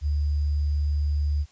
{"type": "tone with sample-and-hold", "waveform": "sine", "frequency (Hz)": 73.42, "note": "D2", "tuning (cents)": 0, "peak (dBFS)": -21, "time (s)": [0.01, 1.46], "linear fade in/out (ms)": 50, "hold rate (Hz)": 4900, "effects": ["white hiss -58 dBFS RMS until 1.51 s", "resampled to 16000 Hz"]}